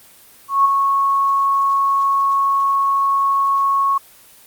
sine tone with ADSR envelope, 1102 Hz, C#6, 11 cents flat, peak -8 dBFS, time 0.48-3.98 s, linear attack 170 ms, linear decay 13 ms, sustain -5 dB, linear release 6 ms, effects white hiss -46 dBFS RMS until 4.46 s + Opus 24 kbps

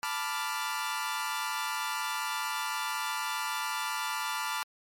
sawtooth chord, B half-diminished seventh, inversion third, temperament equal, 880 / 987.8 / 1174.7 / 1396.9 Hz, A5 / B5 / D6 / F6, 0 / 0 / 0 / 0 cents, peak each -33 dBFS, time 0.03-4.63 s, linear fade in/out 0 ms, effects MP3 64 kbps

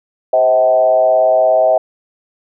sine tone with frequency modulation, 641 Hz, E5, 49 cents flat, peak -8 dBFS, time 0.33-1.78 s, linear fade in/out 5 ms, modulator 117 Hz, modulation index 0.84, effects none

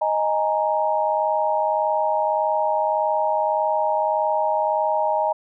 sine chord, D# suspended fourth, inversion none, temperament equal, 622.3 / 830.6 / 932.3 Hz, D#5 / G#5 / A#5, 0 / 0 / 0 cents, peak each -22 / -23 / -23 dBFS, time 0.01-5.33 s, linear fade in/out 10 ms, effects none

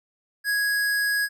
square tone, 1661.2 Hz, G#6, in tune, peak -22 dBFS, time 0.44-1.29 s, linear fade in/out 50 ms, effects none

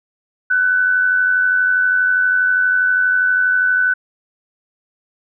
sine tone with amplitude modulation, 1500 Hz, F#6, 23 cents sharp, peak -10 dBFS, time 0.5-3.94 s, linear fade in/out 10 ms, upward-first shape sine, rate 92.4 Hz, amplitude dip 45%, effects none

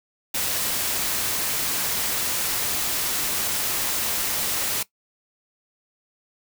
white noise, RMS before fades -25 dBFS, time 0.34-4.83 s, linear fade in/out 5 ms, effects noise-tail reverb RT60 0.1 s tail -19 dB re dry

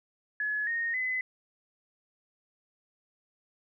sine tone with pitch steps, 1700 / 1853.9 / 2022 Hz, G#6 / A#6 / B6, +40 / -10 / +40 cents, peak -28 dBFS, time 0.4-1.21 s, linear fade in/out 2 ms, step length 270 ms, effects none

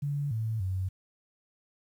sine tone with pitch steps, 143.5 / 111.2 / 93.8 Hz, D3 / A2 / F#2, -40 / +19 / +24 cents, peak -28 dBFS, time 0.02-0.89 s, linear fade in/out 10 ms, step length 290 ms, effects 10-bit

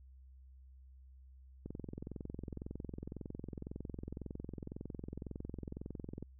click train, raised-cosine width 3 ms, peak -30 dBFS, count 101, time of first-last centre 1.66-6.226 s, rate 21.9 Hz, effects added 65 Hz sine -55 dBFS peak until 6.39 s

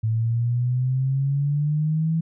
sine exponential sweep, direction up, 110 to 164.4 Hz, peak -19 dBFS, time 0.03-2.21 s, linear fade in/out 10 ms, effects none

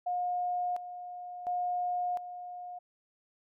sine tone with tremolo, 716 Hz, F5, 43 cents sharp, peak -29 dBFS, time 0.06-2.79 s, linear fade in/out 10 ms, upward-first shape square, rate 0.71 Hz, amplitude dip 70%, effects none

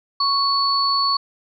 sine tone pair together, 1108.7 / 4435 Hz, C#6 / C#8, 0 / 0 cents, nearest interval 2 octaves, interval 2400 cents, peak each -19 dBFS, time 0.2-1.17 s, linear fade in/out 5 ms, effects none

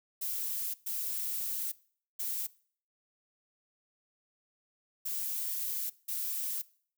violet noise bursts at uneven times, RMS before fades -35 dBFS, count 5, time 0.21-0.74 / 0.86-1.72 / 2.19-2.47 / 5.05-5.9 / 6.08-6.62 s, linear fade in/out 10 ms, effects noise-tail reverb RT60 0.5 s tail -21 dB re dry

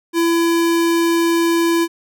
square tone, 335.9 Hz, E4, 33 cents sharp, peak -14 dBFS, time 0.13-1.88 s, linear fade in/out 50 ms, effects none

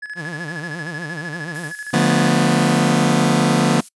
triangle tone with tremolo, 1700 Hz, G#6, 40 cents sharp, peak -24 dBFS, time 0.02-2.29 s, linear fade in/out 10 ms, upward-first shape square, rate 13 Hz, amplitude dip 65%
sawtooth tone with vibrato, 160.9 Hz, E3, 42 cents flat, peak -24 dBFS, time 0.15-1.73 s, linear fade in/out 50 ms, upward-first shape sine, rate 8.4 Hz, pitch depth 180 cents each way
violet noise, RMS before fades -34 dBFS, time 1.54-3.89 s, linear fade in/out 10 ms
sawtooth chord, B half-diminished seventh, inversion first, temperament just, 148.16 / 177.8 / 222.2 / 246.9 Hz, D3 / F3 / A3 / B3, +16 / +31 / +17 / 0 cents, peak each -15 dBFS, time 1.93-3.81 s, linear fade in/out 10 ms
effects noise-tail reverb RT60 0.1 s tail -25 dB re dry + resampled to 24000 Hz

